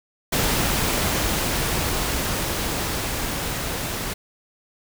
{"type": "noise with level ramp", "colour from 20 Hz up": "pink", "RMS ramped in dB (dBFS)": [-21, -28], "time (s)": [0.32, 4.14], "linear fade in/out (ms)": 10, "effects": []}